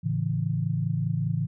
sine chord, A major, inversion none, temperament equal with one note detuned, 110 / 139.72 / 164.81 Hz, A2 / C#3 / E3, 0 / +14 / 0 cents, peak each -29 / -28 / -28 dBFS, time 0.03-1.47 s, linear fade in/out 20 ms, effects none

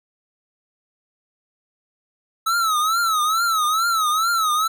square tone with vibrato, 1300 Hz, E6, 24 cents flat, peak -18 dBFS, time 2.46-4.68 s, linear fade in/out 10 ms, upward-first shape triangle, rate 2.3 Hz, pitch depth 140 cents each way, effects none

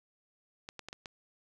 clicks, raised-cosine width 0.2 ms, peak -25 dBFS, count 5, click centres 0.689 / 0.793 / 0.886 / 0.929 / 1.058 s, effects none

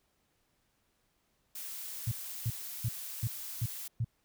blue noise, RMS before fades -42 dBFS, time 1.55-3.88 s, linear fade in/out 5 ms
sine tone bursts, 115.2 Hz, A#2, 20 cents flat, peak -28 dBFS, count 6, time 2.07-4.046 s, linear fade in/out 5 ms, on 46 ms, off 340 ms
effects pink hiss -75 dBFS RMS until 4.24 s

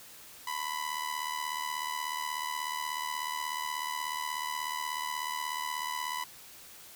sawtooth tone with amplitude modulation, 995 Hz, B5, 13 cents sharp, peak -26 dBFS, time 0.47-6.24 s, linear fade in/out 5 ms, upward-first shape sine, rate 76.5 Hz, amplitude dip 75%, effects white hiss -51 dBFS RMS until 6.95 s

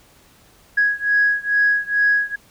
sine beating tone pair, 1661.2 / 1663.5 Hz, G#6 / G#6, 0 / +2 cents, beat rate 2.3 Hz, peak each -17 / -18 dBFS, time 0.77-2.36 s, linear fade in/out 10 ms, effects tanh soft clip ceiling -7 dBFS + pink hiss -52 dBFS RMS until 2.5 s

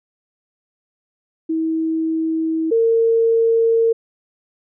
sine tone pair in turn, 321.9 / 456.2 Hz, E4 / A#4, -41 / -37 cents, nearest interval tritone, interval 604 cents, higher second, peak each -17 / -12 dBFS, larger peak second, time 1.49-2.71 / 2.71-3.93 s, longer neither, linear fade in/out 10 ms, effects none

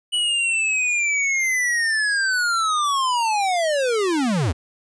square linear sweep, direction down, 2960 to 69.5 Hz, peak -19 dBFS, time 0.12-4.53 s, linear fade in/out 20 ms, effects resampled to 22050 Hz

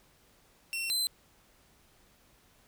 sawtooth tone pair in turn, 2715 / 4068 Hz, F7 / C8, -50 / -50 cents, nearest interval perfect fifth, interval 700 cents, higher second, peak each -29 / -25 dBFS, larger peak second, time 0.73-0.9 / 0.9-1.07 s, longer neither, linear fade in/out 0 ms, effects pink hiss -64 dBFS RMS until 2.67 s

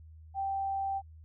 sine tone, 782 Hz, G5, 4 cents flat, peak -30 dBFS, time 0.34-1.02 s, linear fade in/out 50 ms, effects added 79 Hz sine -49 dBFS peak until 1.24 s

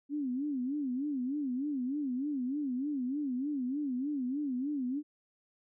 sine tone with vibrato, 271.4 Hz, C#4, 36 cents flat, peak -31 dBFS, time 0.09-5.03 s, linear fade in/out 50 ms, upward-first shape sine, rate 3.3 Hz, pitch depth 170 cents each way, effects none

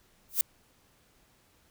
violet noise with exponential growth, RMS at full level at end -20 dBFS, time 0.29-0.41 s, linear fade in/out 1 ms, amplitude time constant 24 ms, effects pink hiss -65 dBFS RMS until 1.7 s

